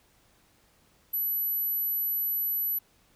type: tone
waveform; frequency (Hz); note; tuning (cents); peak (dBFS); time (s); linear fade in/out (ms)
sine; 11840; F#9; 0; -26; 1.13-2.79; 10
effects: pink hiss -64 dBFS RMS until 3.15 s